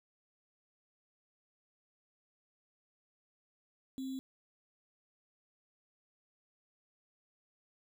sine tone with sample-and-hold, 264.2 Hz, C4, 17 cents sharp, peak -37 dBFS, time 3.98-4.19 s, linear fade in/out 0 ms, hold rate 3675 Hz, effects none

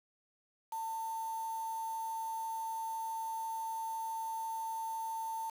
sine tone with quantisation, 897 Hz, A5, 33 cents sharp, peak -36 dBFS, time 0.72-5.5 s, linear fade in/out 5 ms, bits 8, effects none

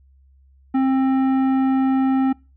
triangle tone with tanh clipping, 265 Hz, C4, 22 cents sharp, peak -17 dBFS, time 0.74-2.33 s, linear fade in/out 10 ms, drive 16 dB, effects noise-tail reverb RT60 0.3 s tail -25 dB re dry + added 67 Hz sine -50 dBFS peak until 2.56 s

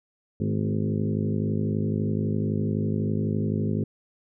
harmonic tone with a mistuned harmonic, 51.91 Hz, G#1, in tune, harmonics 2 / 3 / 4 / 5 / 6 / 7 / 8 / 9 / 10, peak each -28 / -29 / -28 / -33 / -40 / -35 / -35 / -46 / -44 dBFS, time 0.4-3.84 s, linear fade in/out 5 ms, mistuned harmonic 4, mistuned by +42 cents, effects none

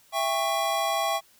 square chord, C# diminished, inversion first, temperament just, 665.2 / 798.3 / 1108.7 Hz, E5 / G5 / C#6, +16 / +31 / 0 cents, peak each -29 / -29 / -30 dBFS, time 0.12-1.21 s, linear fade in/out 50 ms, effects white hiss -59 dBFS RMS until 1.39 s

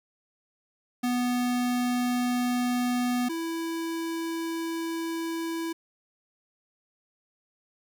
square tone pair in turn, 246.2 / 330.2 Hz, B3 / E4, -5 / +3 cents, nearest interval perfect fourth, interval 508 cents, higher second, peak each -25 / -30 dBFS, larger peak first, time 1.03-3.29 / 3.29-5.73 s, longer second, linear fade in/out 10 ms, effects 10-bit

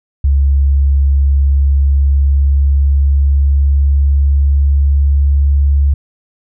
sine tone with pitch glide, 69.3 to 70.43 Hz, C#2 to C#2, 0 to +28 cents, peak -7 dBFS, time 0.24-5.94 s, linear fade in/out 5 ms, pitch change +28 cents, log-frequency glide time 1.34-5.52 s, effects none

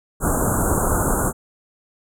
pink band-stop noise, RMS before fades -19 dBFS, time 0.2-1.33 s, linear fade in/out 50 ms, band 1500 to 6900 Hz, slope 96 dB/octave, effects low-pass 12000 Hz 12 dB/octave

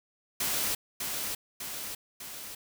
white noise with echo, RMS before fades -30 dBFS, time 0.4-0.75 s, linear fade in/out 5 ms, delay 600 ms, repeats 3, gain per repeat -4 dB, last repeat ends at 2.55 s, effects none

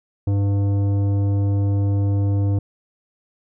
triangle tone with tanh clipping, 100 Hz, G2, 35 cents sharp, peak -18 dBFS, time 0.27-2.59 s, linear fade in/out 5 ms, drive 16 dB, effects none

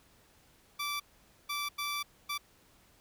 15% pulse tone bursts at uneven times, 1164 Hz, D6, 16 cents flat, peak -27 dBFS, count 4, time 0.79-1 / 1.49-1.69 / 1.78-2.03 / 2.29-2.38 s, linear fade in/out 10 ms, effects pink hiss -64 dBFS RMS until 3 s

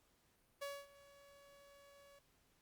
sawtooth tone with ADSR envelope, 564 Hz, C#5, 30 cents sharp, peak -38 dBFS, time 0.61-2.19 s, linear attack 14 ms, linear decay 240 ms, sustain -20 dB, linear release 6 ms, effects pink hiss -75 dBFS RMS until 2.61 s + Opus 48 kbps

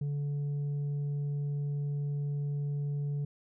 sine tone with tanh clipping, 144.1 Hz, D3, 33 cents flat, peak -31 dBFS, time 0.01-3.25 s, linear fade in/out 5 ms, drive 3 dB, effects none

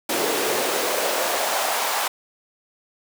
pink noise with high-pass filter sweep, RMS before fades -23 dBFS, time 0.09-2.08 s, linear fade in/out 5 ms, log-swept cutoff 350 to 830 Hz, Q 2.2, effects none

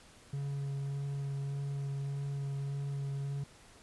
triangle tone with vibrato, 139.6 Hz, C#3, 13 cents sharp, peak -32 dBFS, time 0.33-3.44 s, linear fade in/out 5 ms, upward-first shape sine, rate 1.7 Hz, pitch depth 11 cents each way, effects pink hiss -58 dBFS RMS until 3.82 s + resampled to 24000 Hz

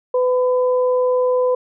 sine tone pair together, 502.2 / 1006 Hz, B4 / B5, +29 / +32 cents, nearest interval octave, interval 1203 cents, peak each -14 / -25 dBFS, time 0.14-1.55 s, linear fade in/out 5 ms, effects none

